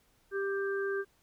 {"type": "harmonic tone", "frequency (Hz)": 394.2, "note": "G4", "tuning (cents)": 10, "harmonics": [1, 3, 4], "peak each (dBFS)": [-31, -44, -37], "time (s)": [0.31, 1.05], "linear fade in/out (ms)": 50, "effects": ["pink hiss -69 dBFS RMS until 1.22 s"]}